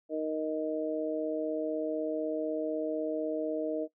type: harmonic tone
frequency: 156 Hz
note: D#3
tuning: 5 cents sharp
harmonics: 2 / 3 / 4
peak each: -34 / -34 / -34 dBFS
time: 0.09-3.88 s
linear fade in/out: 50 ms
effects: noise-tail reverb RT60 0.1 s tail -18 dB re dry